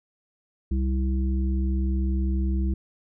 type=harmonic tone; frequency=65.4 Hz; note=C2; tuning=in tune; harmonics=1 / 3 / 5; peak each=-22 / -30 / -34 dBFS; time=0.71-2.74 s; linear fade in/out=5 ms; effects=none